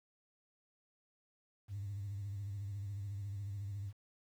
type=tone with vibrato; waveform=sine; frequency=100.4 Hz; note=G2; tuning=42 cents sharp; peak=-38 dBFS; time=1.68-3.93 s; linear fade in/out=50 ms; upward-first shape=sine; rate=14 Hz; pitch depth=68 cents each way; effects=tanh soft clip ceiling -36 dBFS + 11-bit